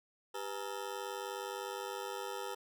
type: ring-modulated tone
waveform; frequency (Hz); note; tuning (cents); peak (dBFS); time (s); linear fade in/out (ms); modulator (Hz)
20% pulse; 443.2; A4; +13; -31; 0.34-2.55; 10; 49.8
effects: none